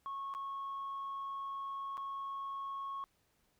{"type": "tone with dropouts", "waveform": "sine", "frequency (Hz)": 1098, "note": "C#6", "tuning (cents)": -17, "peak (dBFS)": -37, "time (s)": [0.06, 3.04], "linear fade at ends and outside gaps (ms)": 0, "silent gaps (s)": [[0.339, 0.349], [1.971, 1.978]], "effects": ["tanh soft clip ceiling -36 dBFS", "pink hiss -75 dBFS RMS until 3.59 s"]}